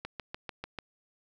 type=click train; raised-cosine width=0.3 ms; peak=-21 dBFS; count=6; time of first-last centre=0.05-0.787 s; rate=6.78 Hz; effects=none